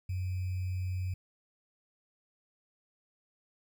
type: tone with sample-and-hold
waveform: sine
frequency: 92 Hz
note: F#2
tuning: 9 cents flat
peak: -31 dBFS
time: 0.09-1.14 s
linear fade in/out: 5 ms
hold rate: 2450 Hz
effects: none